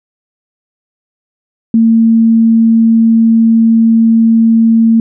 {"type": "tone", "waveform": "sine", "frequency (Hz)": 226.6, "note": "A#3", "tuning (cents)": -49, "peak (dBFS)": -4, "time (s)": [1.74, 5], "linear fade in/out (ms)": 2, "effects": []}